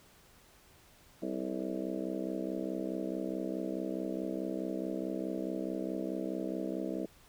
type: harmonic tone with a mistuned harmonic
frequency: 64.7 Hz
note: C2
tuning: 19 cents flat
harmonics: 3 / 4 / 5 / 6 / 7 / 8 / 9 / 10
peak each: -41 / -40 / -38 / -46 / -44 / -45 / -44 / -45 dBFS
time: 1.22-7.06 s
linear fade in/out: 5 ms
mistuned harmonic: 6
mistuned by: +94 cents
effects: pink hiss -61 dBFS RMS until 7.28 s